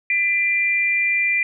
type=tone pair together; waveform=sine; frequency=2000 / 2378 Hz; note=B6 / D7; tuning=+21 / +21 cents; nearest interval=minor third; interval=300 cents; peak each=-21 / -18 dBFS; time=0.1-1.43 s; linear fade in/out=2 ms; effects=none